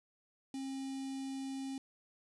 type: tone with notch filter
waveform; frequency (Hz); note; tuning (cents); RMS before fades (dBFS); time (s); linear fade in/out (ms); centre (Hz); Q
square; 268.7; C4; +46; -41; 0.54-1.78; 2; 1400; 0.56
effects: resampled to 24000 Hz + 12-bit